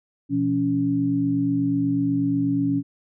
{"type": "tone cluster", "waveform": "sine", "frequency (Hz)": [123.6, 171.8, 280], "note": ["B2", "F3", "C#4"], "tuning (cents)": [2, -28, 18], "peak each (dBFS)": [-28, -28, -20], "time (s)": [0.29, 2.83], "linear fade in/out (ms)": 50, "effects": []}